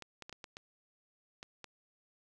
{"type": "clicks", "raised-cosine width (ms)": 0.2, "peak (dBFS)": -28, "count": 8, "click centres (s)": [0.023, 0.223, 0.295, 0.327, 0.442, 0.569, 1.429, 1.643], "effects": []}